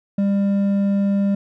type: tone with hard clipping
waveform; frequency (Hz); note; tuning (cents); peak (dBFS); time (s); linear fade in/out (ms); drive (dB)
sine; 199.2; G3; +28; -17; 0.18-1.35; 5; 5
effects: none